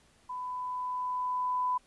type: tone with level ramp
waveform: sine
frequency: 1000 Hz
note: B5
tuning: 21 cents sharp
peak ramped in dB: -35 to -26 dBFS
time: 0.29-1.78 s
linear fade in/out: 10 ms
effects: pink hiss -64 dBFS RMS until 1.86 s + resampled to 24000 Hz